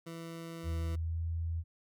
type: tone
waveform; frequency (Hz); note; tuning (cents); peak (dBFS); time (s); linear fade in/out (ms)
20% pulse; 165.8; E3; +10; -37; 0.06-0.96; 10
type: tone with pitch glide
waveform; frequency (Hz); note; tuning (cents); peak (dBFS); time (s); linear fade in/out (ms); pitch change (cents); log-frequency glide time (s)
sine; 80.3 to 82.84; E2 to E2; -45 to +9; -32; 0.63-1.64; 50; +54; 0.82-1.2
effects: none